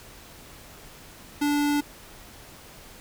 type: tone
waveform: square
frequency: 291 Hz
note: D4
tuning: 16 cents flat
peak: -22 dBFS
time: 1.41-1.81 s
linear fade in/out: 10 ms
effects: pink hiss -47 dBFS RMS until 3 s